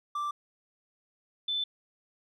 triangle / sine tone pair in turn, 1174.7 / 3520 Hz, D6 / A7, 0 / 0 cents, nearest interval octave + perfect fifth, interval 1900 cents, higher second, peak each -28 dBFS, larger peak neither, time 0.15-0.31 / 1.48-1.64 s, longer neither, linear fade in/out 5 ms, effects none

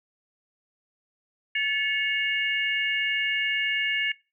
sine tone cluster, 1733 / 2204 / 2827 Hz, A6 / C#7 / F7, -27 / -11 / +20 cents, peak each -28 / -26 / -29 dBFS, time 1.55-4.12 s, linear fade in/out 5 ms, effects noise-tail reverb RT60 0.3 s tail -21 dB re dry

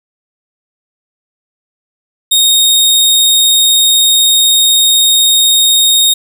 sawtooth tone, 3716 Hz, A#7, 6 cents flat, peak -3 dBFS, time 2.31-6.14 s, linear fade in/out 10 ms, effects none

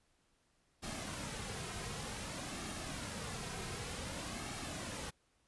pink noise with flanger, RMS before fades -43 dBFS, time 0.82-5.11 s, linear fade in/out 20 ms, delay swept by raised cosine 2 to 3.5 ms, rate 0.54 Hz, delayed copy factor -0.5, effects pink hiss -75 dBFS RMS until 5.47 s + resampled to 24000 Hz

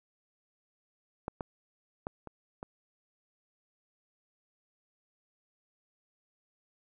clicks, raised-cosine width 1 ms, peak -20 / -21 / -21 / -29 / -26 dBFS, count 5, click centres 1.281 / 1.408 / 2.069 / 2.273 / 2.629 s, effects none

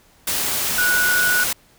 sine tone in noise, 1469 Hz, F#6, 13 cents flat, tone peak -16 dBFS, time 0.78-1.44 s, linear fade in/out 5 ms, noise white, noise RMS -22 dBFS, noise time 0.27-1.53 s, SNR +3 dB, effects pink hiss -54 dBFS RMS until 1.78 s

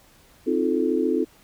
sine chord, F dominant seventh, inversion second, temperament just, 261.9 / 314.3 / 349.2 / 436.5 Hz, C4 / Eb4 / F4 / A4, +2 / +18 / 0 / -14 cents, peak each -25 dBFS, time 0.46-1.25 s, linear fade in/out 20 ms, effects pink hiss -55 dBFS RMS until 1.43 s

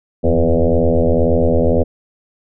sine tone with frequency modulation, 250 Hz, B3, 21 cents sharp, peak -10 dBFS, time 0.23-1.84 s, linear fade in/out 20 ms, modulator 81.9 Hz, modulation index 4.3, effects none

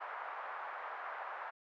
white band-pass noise, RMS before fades -44 dBFS, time 0-1.51 s, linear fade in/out 20 ms, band 650 to 1500 Hz, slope 24 dB/octave, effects none

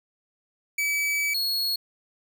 45% pulse tone pair in turn, 2293 / 4329 Hz, D7 / C#8, -42 / -42 cents, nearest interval major seventh, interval 1100 cents, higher second, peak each -23 dBFS, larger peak neither, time 0.78-1.34 / 1.34-1.76 s, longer first, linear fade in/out 5 ms, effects none

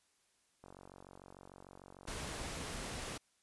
click train, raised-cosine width 1 ms, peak -39 dBFS, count 89, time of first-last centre 0.64-2.524 s, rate 46.7 Hz
pink noise, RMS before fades -43 dBFS, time 2.07-3.18 s, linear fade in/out 10 ms
effects white hiss -75 dBFS RMS until 3.42 s + resampled to 24000 Hz

